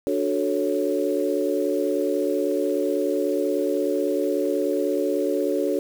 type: chord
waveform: sine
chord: D major seventh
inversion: none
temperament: equal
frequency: 293.7 / 370 / 440 / 554.4 Hz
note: D4 / F#4 / A4 / C#5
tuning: 0 / 0 / 0 / 0 cents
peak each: -26 dBFS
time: 0.07-5.79 s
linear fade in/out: 0 ms
effects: 7-bit